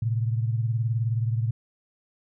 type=beating tone pair; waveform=sine; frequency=112.6 / 131.6 Hz; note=A2 / C3; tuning=+40 / +10 cents; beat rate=19 Hz; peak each=-23 / -30 dBFS; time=0.02-1.51 s; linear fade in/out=5 ms; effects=none